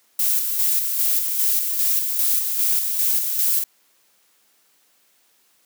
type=noise with tremolo; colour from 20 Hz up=violet; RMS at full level=-19 dBFS; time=0.19-3.64 s; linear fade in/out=5 ms; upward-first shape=square; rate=2.5 Hz; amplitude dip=40%; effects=white hiss -61 dBFS RMS until 5.65 s + high-pass 200 Hz 12 dB/octave